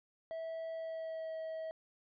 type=tone with pitch glide; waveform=triangle; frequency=652 to 641.9 Hz; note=E5 to E5; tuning=-19 to -46 cents; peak=-37 dBFS; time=0.31-1.71 s; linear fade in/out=0 ms; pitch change=-27 cents; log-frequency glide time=0.72-1.36 s; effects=resampled to 11025 Hz